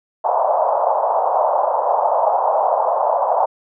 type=band-pass noise; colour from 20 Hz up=pink; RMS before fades=-17 dBFS; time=0.24-3.46 s; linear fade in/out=10 ms; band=580 to 980 Hz; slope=48 dB/octave; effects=none